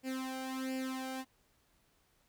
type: tone with flanger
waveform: sawtooth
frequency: 261.6 Hz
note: C4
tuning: in tune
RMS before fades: -39 dBFS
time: 0.03-1.25 s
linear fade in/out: 50 ms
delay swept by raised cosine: 0.4 to 1.33 ms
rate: 1.4 Hz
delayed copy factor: +0.85
effects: pink hiss -72 dBFS RMS until 2.28 s